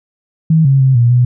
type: tone with pitch steps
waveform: sine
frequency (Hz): 160.2 / 136.1 / 132.4 / 119.3 / 123.4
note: E3 / C#3 / C3 / A#2 / B2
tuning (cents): -49 / -31 / +21 / +41 / -1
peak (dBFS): -6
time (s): 0.5-1.25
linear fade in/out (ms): 5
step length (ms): 150
effects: none